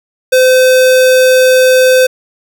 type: tone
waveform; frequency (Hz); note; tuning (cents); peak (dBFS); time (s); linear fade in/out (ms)
square; 513; C5; -34; -5; 0.32-2.07; 10
effects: none